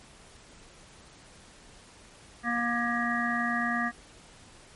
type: harmonic tone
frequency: 237.4 Hz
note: A#3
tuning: 32 cents sharp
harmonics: 1 / 3 / 5 / 7 / 8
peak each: -31 / -34 / -33 / -32 / -32 dBFS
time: 2.43-3.92 s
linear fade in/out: 50 ms
type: clicks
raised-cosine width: 0.5 ms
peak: -33 dBFS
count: 2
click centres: 2.569 / 2.585 s
effects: pink hiss -53 dBFS RMS until 4.75 s + MP3 48 kbps